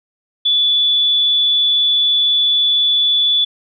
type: tone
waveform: sine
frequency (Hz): 3454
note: A7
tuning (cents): -33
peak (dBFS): -11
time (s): 0.45-3.45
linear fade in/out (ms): 10
effects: none